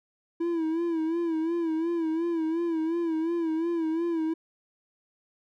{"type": "tone with vibrato", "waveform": "triangle", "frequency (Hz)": 329.6, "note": "E4", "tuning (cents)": 0, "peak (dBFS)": -23, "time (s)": [0.4, 4.34], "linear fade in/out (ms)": 10, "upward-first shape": "sine", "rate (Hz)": 2.8, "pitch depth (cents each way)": 73, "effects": []}